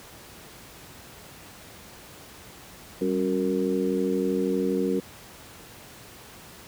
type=harmonic tone with a mistuned harmonic; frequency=92.5 Hz; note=F#2; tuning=in tune; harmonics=2 / 3 / 4 / 5; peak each=-28 / -28 / -28 / -28 dBFS; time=3.01-5 s; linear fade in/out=5 ms; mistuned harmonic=2; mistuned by=+82 cents; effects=pink hiss -46 dBFS RMS until 6.67 s + high-pass 60 Hz 12 dB/octave